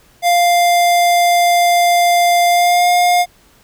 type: tone with pitch glide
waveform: square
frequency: 698.5 to 709.9 Hz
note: F5 to F5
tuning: 0 to +28 cents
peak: -10 dBFS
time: 0.22-3.26 s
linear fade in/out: 50 ms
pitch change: +28 cents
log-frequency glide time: 2.47-2.88 s
effects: pink hiss -50 dBFS RMS until 3.63 s